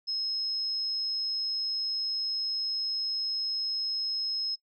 sine tone, 5160 Hz, E8, 38 cents flat, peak -28 dBFS, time 0.07-4.56 s, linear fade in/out 20 ms, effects noise-tail reverb RT60 0.1 s tail -26 dB re dry

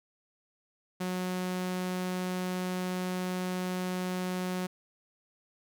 sawtooth tone, 182.8 Hz, F#3, 21 cents flat, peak -27 dBFS, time 1-4.67 s, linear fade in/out 10 ms, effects none

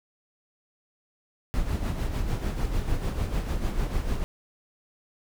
brown noise with tremolo, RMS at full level -25 dBFS, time 1.54-4.24 s, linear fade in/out 0 ms, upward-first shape sine, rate 6.7 Hz, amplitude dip 55%, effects none

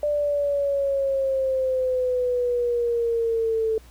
sine exponential sweep, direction down, 592 to 440.3 Hz, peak -20 dBFS, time 0.03-3.78 s, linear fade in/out 2 ms, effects added 60 Hz sine -46 dBFS peak until 3.9 s + pink hiss -54 dBFS RMS until 3.9 s

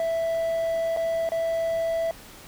triangle tone with dropouts, 660 Hz, E5, 2 cents sharp, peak -21 dBFS, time 0-2.11 s, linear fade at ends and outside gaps 1 ms, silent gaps 0.964-0.971 / 1.29-1.319 s, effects pink hiss -46 dBFS RMS until 2.47 s

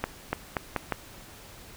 accelerating click train, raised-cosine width 0.5 ms, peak -11 dBFS, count 5, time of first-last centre 0.04-0.923 s, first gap 290 ms, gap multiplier 0.82, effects pink hiss -48 dBFS RMS until 1.76 s

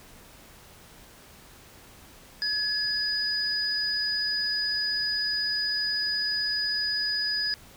sine tone pair together, 1702 / 4958 Hz, G#6 / D#8, +42 / -7 cents, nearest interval octave + perfect fifth, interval 1851 cents, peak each -31 / -26 dBFS, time 2.42-7.54 s, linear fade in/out 0 ms, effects pink hiss -51 dBFS RMS until 7.76 s

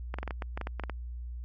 clicks, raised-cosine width 0.5 ms, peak -20 dBFS, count 12, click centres 0.141 / 0.186 / 0.23 / 0.277 / 0.308 / 0.422 / 0.575 / 0.613 / 0.671 / 0.797 / 0.837 / 0.897 s, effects added 60 Hz sine -36 dBFS peak until 1.44 s + MP3 32 kbps

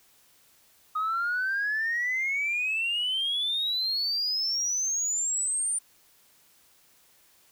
sine exponential sweep, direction up, 1244.5 to 9220 Hz, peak -24 dBFS, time 0.95-5.79 s, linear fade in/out 10 ms, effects tanh soft clip ceiling -22 dBFS + white hiss -61 dBFS RMS until 7.51 s

